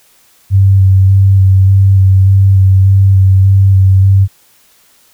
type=tone with vibrato; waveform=sine; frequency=96.4 Hz; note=G2; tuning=28 cents flat; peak=-3 dBFS; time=0.5-4.28 s; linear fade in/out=50 ms; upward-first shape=square; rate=1.7 Hz; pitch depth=16 cents each way; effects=white hiss -48 dBFS RMS until 5.13 s